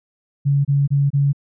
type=tone bursts; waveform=sine; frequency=140.9 Hz; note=C#3; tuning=29 cents sharp; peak=-13 dBFS; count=4; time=0.45-1.331 s; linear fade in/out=20 ms; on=200 ms; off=27 ms; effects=none